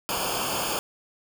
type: noise with comb filter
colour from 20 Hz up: pink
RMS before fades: -28 dBFS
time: 0.09-0.79 s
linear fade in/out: 0 ms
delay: 0.51 ms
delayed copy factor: -0.9
effects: none